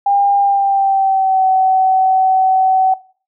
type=tone with pitch glide; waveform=sine; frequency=802 to 757 Hz; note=G5 to F#5; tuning=+39 to +39 cents; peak=-10 dBFS; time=0.06-2.94 s; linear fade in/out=5 ms; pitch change=-100 cents; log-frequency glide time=0.39-1.45 s; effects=noise-tail reverb RT60 0.4 s tail -18 dB re dry